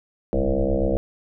sine tone with frequency modulation, 264.8 Hz, C4, 21 cents sharp, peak -18 dBFS, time 0.33-0.97 s, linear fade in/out 0 ms, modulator 67.3 Hz, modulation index 5, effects none

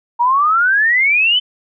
sine exponential sweep, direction up, 932.3 to 3082 Hz, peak -10 dBFS, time 0.19-1.4 s, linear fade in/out 20 ms, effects none

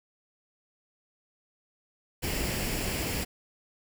pink noise with comb filter, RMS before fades -31 dBFS, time 2.22-3.25 s, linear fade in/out 20 ms, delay 0.4 ms, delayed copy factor +0.5, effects none

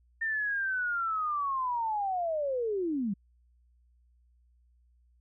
sine linear sweep, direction down, 1815 to 185 Hz, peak -28 dBFS, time 0.21-3.14 s, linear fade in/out 10 ms, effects added 60 Hz sine -62 dBFS peak until 5.2 s

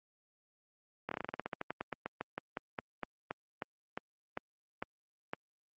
slowing click train, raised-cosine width 0.5 ms, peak -21 dBFS, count 27, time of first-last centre 1.09-5.334 s, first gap 24 ms, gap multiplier 1.13, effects high-pass 150 Hz 12 dB/octave + Opus 48 kbps

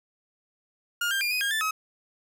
30% pulse tone with pitch steps, 1418 / 1590 / 2404 / 2499 / 1621 / 1760 / 1276 Hz, F6 / G6 / D7 / D#7 / G#6 / A6 / D#6, +26 / +24 / +40 / +7 / -42 / 0 / +43 cents, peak -22 dBFS, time 1.01-1.71 s, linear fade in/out 5 ms, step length 100 ms, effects none

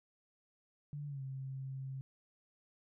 sine tone with pitch glide, 145.8 to 133.7 Hz, D3 to C3, -12 to +38 cents, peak -40 dBFS, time 0.93-2.01 s, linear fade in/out 0 ms, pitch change -150 cents, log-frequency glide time 1.07-1.22 s, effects none

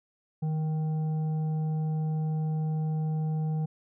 sine tone with frequency modulation, 155.56 Hz, D#3, in tune, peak -26 dBFS, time 0.42-3.66 s, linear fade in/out 10 ms, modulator 627 Hz, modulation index 0.23, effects none

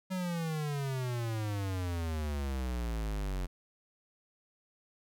square exponential sweep, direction down, 189.2 to 44.74 Hz, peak -33 dBFS, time 0.1-3.47 s, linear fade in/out 20 ms, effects none

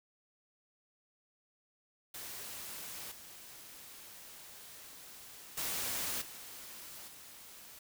white noise with level steps, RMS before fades -45 / -52 / -37 / -49 / -53 dBFS, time 2.14-7.79 s, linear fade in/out 5 ms, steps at 3.11 / 5.57 / 6.21 / 7.07 s, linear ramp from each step 10 ms, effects none

